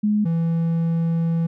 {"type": "tone pair in turn", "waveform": ["sine", "triangle"], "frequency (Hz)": [210, 165.93], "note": ["G#3", "E3"], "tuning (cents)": [19, 12], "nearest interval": "major third", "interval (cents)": 407, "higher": "first", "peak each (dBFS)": -16, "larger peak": "neither", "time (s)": [[0.03, 0.25], [0.25, 1.47]], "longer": "second", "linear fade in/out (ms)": 10, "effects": []}